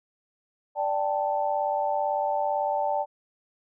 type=chord; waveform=sine; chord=D suspended fourth; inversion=none; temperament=just; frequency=587.3 / 783.1 / 881 Hz; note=D5 / G5 / A5; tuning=0 / -2 / +2 cents; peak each=-28 dBFS; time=0.75-3.06 s; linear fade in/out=50 ms; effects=none